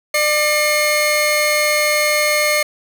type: tone pair together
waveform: sawtooth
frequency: 597.9 / 2148 Hz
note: D5 / C7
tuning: +31 / +45 cents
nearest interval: octave + minor seventh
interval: 2214 cents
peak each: -13 / -13 dBFS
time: 0.14-2.63 s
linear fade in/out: 5 ms
effects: none